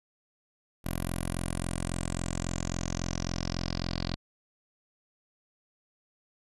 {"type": "tone with low-pass filter sweep", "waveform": "10% pulse", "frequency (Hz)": 43.65, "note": "F1", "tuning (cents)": 0, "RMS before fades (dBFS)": -33, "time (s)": [0.84, 4.16], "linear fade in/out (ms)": 20, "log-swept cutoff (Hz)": [12000, 4400], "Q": 5.9, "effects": []}